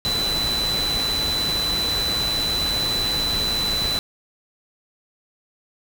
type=tone in noise; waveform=sine; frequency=3995 Hz; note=B7; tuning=19 cents sharp; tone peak=-21 dBFS; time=0.05-3.99 s; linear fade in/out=0 ms; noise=pink; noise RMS=-28 dBFS; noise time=0.05-3.99 s; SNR=+4 dB; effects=none